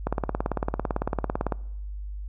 click train, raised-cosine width 1 ms, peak -11 dBFS, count 27, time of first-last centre 0.07-1.523 s, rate 17.9 Hz, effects noise-tail reverb RT60 0.9 s tail -24 dB re dry + added 50 Hz sine -32 dBFS peak until 2.28 s

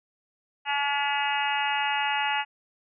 harmonic tone, 284.8 Hz, C#4, 47 cents sharp, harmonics 3 / 4 / 5 / 6 / 7 / 8 / 9 / 10, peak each -27 / -39 / -34 / -34 / -33 / -39 / -33 / -32 dBFS, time 0.65-2.45 s, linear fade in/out 50 ms, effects none

